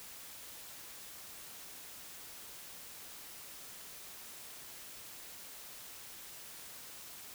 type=silence; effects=white hiss -50 dBFS RMS until 7.34 s